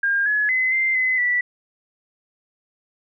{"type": "tone with pitch steps", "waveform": "sine", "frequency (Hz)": [1610, 1696, 2035, 2086, 2032, 1962], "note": ["G6", "G#6", "C7", "C7", "B6", "B6"], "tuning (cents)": [46, 36, -49, -6, 49, -12], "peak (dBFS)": -17, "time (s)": [0.03, 1.41], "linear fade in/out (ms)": 5, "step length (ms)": 230, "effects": []}